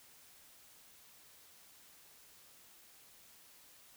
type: silence
effects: white hiss -61 dBFS RMS until 3.96 s